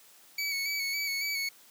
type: tone with vibrato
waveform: 25% pulse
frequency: 2247 Hz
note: C#7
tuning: 23 cents sharp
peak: -26 dBFS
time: 0.38-1.49 s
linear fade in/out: 5 ms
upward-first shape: square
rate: 3.6 Hz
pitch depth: 29 cents each way
effects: white hiss -57 dBFS RMS until 1.7 s + high-pass 200 Hz 12 dB/octave